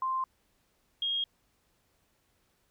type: tone pair in turn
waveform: sine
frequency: 1046.5 / 3256 Hz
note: C6 / G#7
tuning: 0 / -35 cents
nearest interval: octave + minor sixth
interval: 1965 cents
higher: second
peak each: -28 dBFS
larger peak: neither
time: 0.02-0.24 / 1.02-1.24 s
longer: neither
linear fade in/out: 2 ms
effects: pink hiss -72 dBFS RMS until 2.7 s